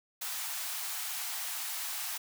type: high-pass noise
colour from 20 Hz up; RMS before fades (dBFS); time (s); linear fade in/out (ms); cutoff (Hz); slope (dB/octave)
white; -37; 0.21-2.18; 10; 660; 96
effects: none